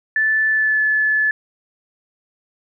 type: tone with pitch glide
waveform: sine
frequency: 1752 to 1727.9 Hz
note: A6 to A6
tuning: -8 to -32 cents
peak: -14 dBFS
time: 0.16-1.31 s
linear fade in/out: 2 ms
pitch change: -24 cents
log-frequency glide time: 0.5-0.81 s
effects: none